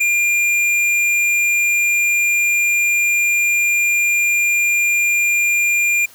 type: tone with tanh clipping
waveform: sine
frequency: 2400 Hz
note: D7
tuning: 37 cents sharp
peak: -15 dBFS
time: 0-6.06 s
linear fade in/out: 10 ms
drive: 13 dB
effects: white hiss -45 dBFS RMS until 6.14 s